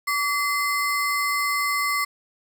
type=ring-modulated tone; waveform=square; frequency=1601 Hz; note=G6; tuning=36 cents sharp; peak=-19 dBFS; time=0.07-2.05 s; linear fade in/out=10 ms; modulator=455 Hz; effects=8-bit